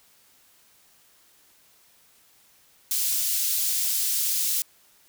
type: high-pass noise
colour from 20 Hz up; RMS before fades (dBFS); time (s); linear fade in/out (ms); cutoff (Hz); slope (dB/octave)
white; -25; 2.91-4.62; 2; 4300; 12
effects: white hiss -59 dBFS RMS until 5.08 s